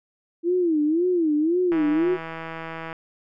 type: tone with vibrato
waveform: sine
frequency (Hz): 329.3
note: E4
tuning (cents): -2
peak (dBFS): -18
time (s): 0.43-2.18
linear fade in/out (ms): 50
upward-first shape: sine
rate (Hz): 1.9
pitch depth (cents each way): 180
type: click train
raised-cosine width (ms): 0.5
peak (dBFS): -19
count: 198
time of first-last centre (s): 1.72-2.929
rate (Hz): 163
effects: none